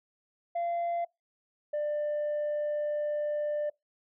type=tone pair in turn; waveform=sine; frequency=687 / 594.3 Hz; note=F5 / D5; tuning=-29 / +20 cents; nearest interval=minor third; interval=251 cents; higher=first; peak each=-26 / -26 dBFS; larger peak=neither; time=0.55-1.05 / 1.73-3.7 s; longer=second; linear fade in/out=10 ms; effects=noise-tail reverb RT60 0.2 s tail -25 dB re dry + tanh soft clip ceiling -27 dBFS